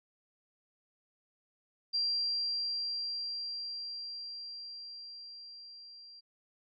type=tone with level ramp; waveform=sine; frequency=4741 Hz; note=D8; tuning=16 cents sharp; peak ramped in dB=-28 to -50 dBFS; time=1.93-6.21 s; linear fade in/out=20 ms; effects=none